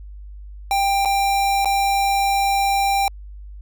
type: tone with dropouts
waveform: square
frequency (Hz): 791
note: G5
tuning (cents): +15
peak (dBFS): -17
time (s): 0.71-3.08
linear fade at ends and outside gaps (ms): 1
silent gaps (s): 1.05-1.056 / 1.647-1.656
effects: added 50 Hz sine -34 dBFS peak until 3.61 s